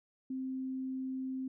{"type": "tone", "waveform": "sine", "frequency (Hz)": 261.6, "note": "C4", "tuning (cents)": 0, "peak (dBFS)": -35, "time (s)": [0.3, 1.48], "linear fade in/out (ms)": 5, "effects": []}